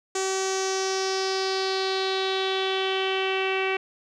sawtooth tone with low-pass filter sweep, 381.9 Hz, G4, 45 cents flat, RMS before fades -26 dBFS, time 0.15-3.77 s, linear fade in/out 5 ms, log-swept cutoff 7100 to 2500 Hz, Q 4.4, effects none

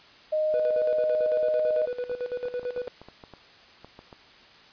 sine tone, 618 Hz, D#5, 12 cents flat, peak -22 dBFS, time 0.32-1.86 s, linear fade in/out 10 ms
triangle tone with tremolo, 492.8 Hz, B4, 4 cents flat, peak -25 dBFS, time 0.54-2.88 s, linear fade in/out 0 ms, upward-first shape square, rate 9 Hz, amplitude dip 75%
clicks, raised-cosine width 1 ms, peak -30 dBFS, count 11, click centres 2.115 / 2.455 / 2.631 / 2.777 / 3.016 / 3.086 / 3.238 / 3.337 / 3.846 / 3.991 / 4.128 s
effects white hiss -52 dBFS RMS until 4.72 s + resampled to 11025 Hz

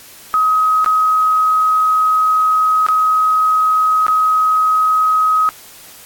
sine tone with dropouts, 1266 Hz, D#6, 30 cents sharp, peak -10 dBFS, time 0.34-5.49 s, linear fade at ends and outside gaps 0 ms, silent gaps 0.845-0.861 / 2.865-2.886 / 4.066-4.082 s, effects white hiss -39 dBFS RMS until 6.05 s + AAC 64 kbps

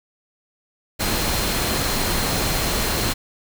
sine tone in noise, 4169 Hz, C8, 7 cents flat, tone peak -32 dBFS, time 0.99-3.14 s, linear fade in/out 20 ms, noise pink, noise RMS -22 dBFS, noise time 0.99-3.14 s, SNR -13 dB, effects none

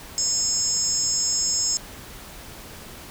sine tone cluster, 5280 / 6690 / 7600 Hz, E8 / G#8 / A#8, +2 / +12 / +33 cents, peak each -25 dBFS, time 0.18-1.77 s, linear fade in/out 0 ms, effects pink hiss -41 dBFS RMS until 3.1 s

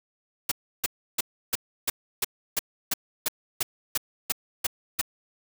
white noise bursts, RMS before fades -25 dBFS, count 14, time 0.49-5.014 s, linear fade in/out 5 ms, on 26 ms, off 320 ms, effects none

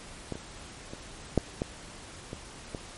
clicks, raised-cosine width 2 ms, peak -19 / -26 / -26 / -8 / -15 / -23 / -21 dBFS, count 7, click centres 0.323 / 0.355 / 0.935 / 1.377 / 1.619 / 2.331 / 2.748 s, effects pink hiss -46 dBFS RMS until 2.97 s + MP3 48 kbps

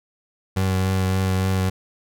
30% pulse tone with vibrato, 94.4 Hz, F#2, 35 cents sharp, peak -16 dBFS, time 0.56-1.7 s, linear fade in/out 10 ms, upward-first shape triangle, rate 3.5 Hz, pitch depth 18 cents each way, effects none

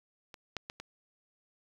clicks, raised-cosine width 0.2 ms, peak -29 / -17 / -22 / -26 dBFS, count 4, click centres 0.342 / 0.567 / 0.699 / 0.8 s, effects low-pass 6000 Hz 12 dB/octave + 8-bit

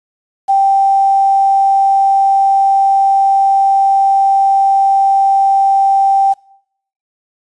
sine tone with quantisation, 784 Hz, G5, in tune, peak -7 dBFS, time 0.48-6.34 s, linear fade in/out 20 ms, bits 6, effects noise-tail reverb RT60 0.7 s tail -23 dB re dry + resampled to 22050 Hz

